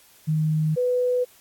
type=tone pair in turn; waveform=sine; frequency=155.56 / 496.7 Hz; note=D#3 / B4; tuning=0 / +10 cents; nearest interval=octave + minor sixth; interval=2010 cents; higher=second; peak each=-19 dBFS; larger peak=neither; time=0.27-0.76 / 0.76-1.25 s; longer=neither; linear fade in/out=20 ms; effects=white hiss -54 dBFS RMS until 1.4 s + AAC 64 kbps